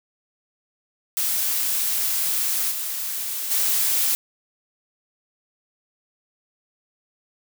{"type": "noise with level steps", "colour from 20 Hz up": "blue", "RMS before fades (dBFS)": [-23, -28, -21], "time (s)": [1.17, 4.15], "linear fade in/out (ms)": 0, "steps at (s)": [2.7, 3.5], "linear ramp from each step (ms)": 20, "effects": []}